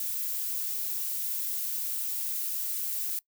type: noise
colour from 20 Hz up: violet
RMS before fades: -32 dBFS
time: 0-3.19 s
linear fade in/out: 2 ms
effects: noise-tail reverb RT60 0.1 s tail -22 dB re dry